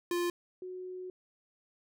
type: tone pair in turn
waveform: square / sine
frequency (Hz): 349.2 / 367.5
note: F4 / F#4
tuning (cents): 0 / -12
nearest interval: minor second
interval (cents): 88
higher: second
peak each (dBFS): -30 / -39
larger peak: first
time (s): 0.11-0.3 / 0.62-1.1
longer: second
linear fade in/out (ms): 2
effects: none